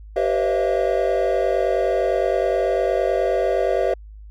triangle tone cluster, 387 / 486.6 / 537 / 629 / 678 Hz, G4 / B4 / C5 / D#5 / E5, -22 / -26 / +45 / +19 / +49 cents, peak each -22 dBFS, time 0.16-3.94 s, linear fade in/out 5 ms, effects added 52 Hz sine -37 dBFS peak until 4.3 s

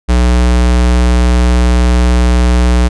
square tone, 60.9 Hz, B1, 24 cents flat, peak -7 dBFS, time 0.08-2.89 s, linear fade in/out 20 ms, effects resampled to 22050 Hz

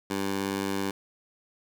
15% pulse tone with high-pass filter, 98 Hz, G2, in tune, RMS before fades -30 dBFS, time 0.1-0.91 s, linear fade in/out 5 ms, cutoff 230 Hz, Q 0.79, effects 9-bit

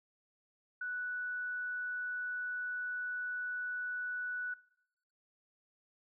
sine tone, 1480 Hz, F#6, in tune, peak -36 dBFS, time 0.81-4.54 s, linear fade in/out 5 ms, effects noise-tail reverb RT60 0.9 s tail -22 dB re dry

